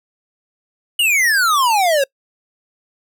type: exponential sweep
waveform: square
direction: down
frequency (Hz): 2960 to 530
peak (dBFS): -13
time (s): 0.99-2.04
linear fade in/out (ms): 5
effects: noise-tail reverb RT60 0.1 s tail -26 dB re dry